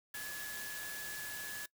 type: tone in noise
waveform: sine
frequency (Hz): 1701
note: G#6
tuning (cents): +41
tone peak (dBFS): -43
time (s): 0.14-1.66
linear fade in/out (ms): 5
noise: white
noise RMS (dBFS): -45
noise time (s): 0.14-1.66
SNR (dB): -1
effects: noise-tail reverb RT60 0.1 s tail -22 dB re dry